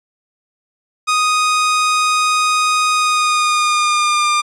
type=tone with pitch glide; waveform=sawtooth; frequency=1244.5 to 1200 Hz; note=D#6 to D6; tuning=0 to +37 cents; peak=-9 dBFS; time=1.07-4.42 s; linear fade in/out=20 ms; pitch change=-63 cents; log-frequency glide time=2.92-4.3 s; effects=resampled to 22050 Hz